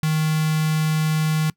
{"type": "tone with notch filter", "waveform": "square", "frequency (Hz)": 156.1, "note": "D#3", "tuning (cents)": 6, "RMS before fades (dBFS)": -20, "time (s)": [0.03, 1.5], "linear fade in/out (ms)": 2, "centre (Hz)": 540, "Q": 0.64, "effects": ["noise-tail reverb RT60 0.1 s tail -22 dB re dry"]}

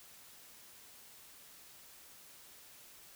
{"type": "silence", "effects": ["white hiss -57 dBFS RMS until 3.15 s"]}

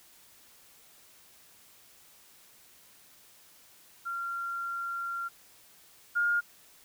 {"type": "tone pair in turn", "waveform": "sine", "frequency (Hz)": [1380, 1417.2], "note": ["F6", "F6"], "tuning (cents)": [-21, 25], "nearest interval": "unison", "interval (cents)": 46, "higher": "second", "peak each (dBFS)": [-32, -24], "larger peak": "second", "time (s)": [[4.05, 5.29], [6.15, 6.41]], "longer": "first", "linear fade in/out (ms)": 20, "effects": ["white hiss -58 dBFS RMS until 6.84 s"]}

